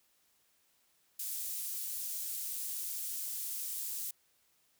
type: high-pass noise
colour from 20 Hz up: pink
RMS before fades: -39 dBFS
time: 1.19-4.11 s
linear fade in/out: 5 ms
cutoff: 9800 Hz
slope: 12 dB/octave
effects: white hiss -72 dBFS RMS until 4.79 s